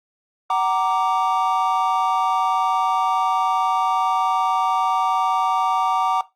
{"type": "chord", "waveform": "triangle", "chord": "Gb augmented", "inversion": "none", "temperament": "equal with one note detuned", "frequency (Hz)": [753.4, 932.3, 1174.7], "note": ["Gb5", "Bb5", "D6"], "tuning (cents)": [31, 0, 0], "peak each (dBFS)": -20, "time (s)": [0.5, 6.21], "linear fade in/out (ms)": 2, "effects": ["noise-tail reverb RT60 0.2 s tail -17 dB re dry", "Opus 48 kbps"]}